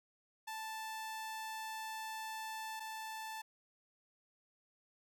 sawtooth tone pair in turn, 880 / 880 Hz, A5 / A5, 0 / 0 cents, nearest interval unison, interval 0 cents, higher neither, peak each -38 / -39 dBFS, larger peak first, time 0.47-2.8 / 2.8-3.42 s, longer first, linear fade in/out 10 ms, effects none

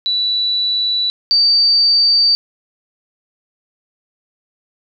sine tone pair in turn, 3951 / 4621 Hz, B7 / D8, 0 / -29 cents, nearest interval minor third, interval 271 cents, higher second, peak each -14 / -9 dBFS, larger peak second, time 0.06-1.1 / 1.31-2.35 s, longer neither, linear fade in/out 0 ms, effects none

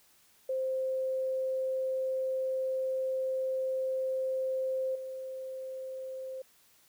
sine tone with level steps, 523.3 Hz, C5, in tune, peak -29 / -37 dBFS, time 0.49-6.42 s, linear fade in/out 5 ms, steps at 4.95 s, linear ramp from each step 5 ms, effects white hiss -64 dBFS RMS until 6.88 s

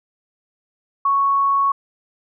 sine tone, 1108.7 Hz, C#6, in tune, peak -14 dBFS, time 1.05-1.72 s, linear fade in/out 5 ms, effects none

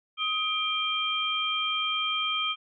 sine tone cluster, 1260 / 2382 / 3175 Hz, D#6 / D7 / G7, +21 / +24 / +21 cents, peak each -31 / -32 / -28 dBFS, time 0.17-2.56 s, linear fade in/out 50 ms, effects none

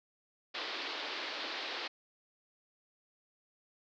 white band-pass noise, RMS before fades -40 dBFS, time 0.54-1.88 s, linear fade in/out 10 ms, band 270 to 4600 Hz, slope 48 dB/octave, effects none

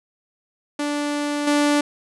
sawtooth tone with level steps, 292.2 Hz, D4, 9 cents flat, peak -18 / -12 dBFS, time 0.79-1.81 s, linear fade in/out 5 ms, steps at 1.47 s, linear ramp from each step 5 ms, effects resampled to 24000 Hz + 9-bit

